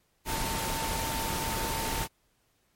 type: tone in noise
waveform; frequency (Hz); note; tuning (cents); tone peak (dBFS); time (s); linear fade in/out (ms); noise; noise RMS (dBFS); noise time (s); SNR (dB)
sine; 899; A5; +37; -35; 0.25-2.08; 50; pink; -32; 0.25-2.08; -6
effects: pink hiss -71 dBFS RMS until 2.75 s + MP3 64 kbps